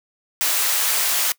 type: high-pass noise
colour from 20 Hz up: white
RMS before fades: -20 dBFS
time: 0.41-1.32 s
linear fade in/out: 0 ms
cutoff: 690 Hz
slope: 12 dB/octave
effects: noise-tail reverb RT60 0.1 s tail -21 dB re dry